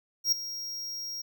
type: tone with ADSR envelope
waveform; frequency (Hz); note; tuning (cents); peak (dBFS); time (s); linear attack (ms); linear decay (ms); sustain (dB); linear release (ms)
square; 5600; F8; +4; -20; 0.24-1.22; 83; 3; -15; 10
effects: none